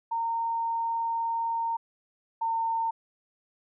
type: tone pair in turn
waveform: sine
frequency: 919 / 909.5 Hz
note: A#5 / A#5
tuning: -25 / -43 cents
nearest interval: unison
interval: 18 cents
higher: first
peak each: -26 / -25 dBFS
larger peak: second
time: 0.11-1.77 / 2.41-2.91 s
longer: first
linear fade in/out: 10 ms
effects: none